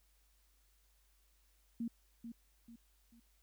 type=tone with echo; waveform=sine; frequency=232.3 Hz; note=A#3; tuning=6 cents flat; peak=-36 dBFS; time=1.8-1.88 s; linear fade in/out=5 ms; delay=440 ms; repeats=3; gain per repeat=-8 dB; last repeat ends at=3.2 s; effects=added 50 Hz sine -70 dBFS peak until 3.42 s + white hiss -75 dBFS RMS until 3.42 s